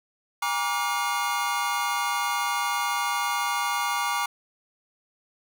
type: tone cluster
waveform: square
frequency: 814 / 948 / 1160 / 1426 / 2146 Hz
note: G#5 / A#5 / D6 / F6 / C7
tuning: -35 / +29 / -22 / +36 / +43 cents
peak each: -33 / -30 / -30 / -34 / -34 dBFS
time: 0.42-4.26 s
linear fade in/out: 5 ms
effects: none